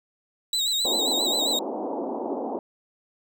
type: tone with vibrato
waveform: 35% pulse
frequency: 3866 Hz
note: B7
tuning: 38 cents flat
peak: -21 dBFS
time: 0.53-1.59 s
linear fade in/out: 2 ms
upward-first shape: sine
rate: 7.5 Hz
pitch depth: 74 cents each way
type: band-pass noise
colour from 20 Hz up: pink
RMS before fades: -30 dBFS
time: 0.85-2.59 s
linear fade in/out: 0 ms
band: 240 to 900 Hz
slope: 48 dB/octave
effects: none